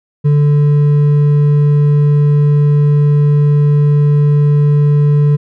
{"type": "tone with hard clipping", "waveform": "triangle", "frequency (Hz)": 146.3, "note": "D3", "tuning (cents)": -6, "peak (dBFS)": -8, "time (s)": [0.24, 5.37], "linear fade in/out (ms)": 20, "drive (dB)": 8, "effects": []}